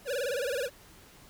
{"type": "tone with vibrato", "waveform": "square", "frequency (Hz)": 523.3, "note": "C5", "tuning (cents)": 0, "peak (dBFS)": -30, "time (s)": [0.05, 0.7], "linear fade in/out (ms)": 50, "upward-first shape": "sine", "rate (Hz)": 19, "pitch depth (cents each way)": 180, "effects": ["pink hiss -55 dBFS RMS until 1.29 s"]}